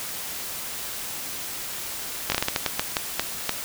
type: slowing click train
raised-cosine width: 0.2 ms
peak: -4 dBFS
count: 12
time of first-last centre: 2.3-3.493 s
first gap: 20 ms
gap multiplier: 1.31
effects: white hiss -33 dBFS RMS until 3.64 s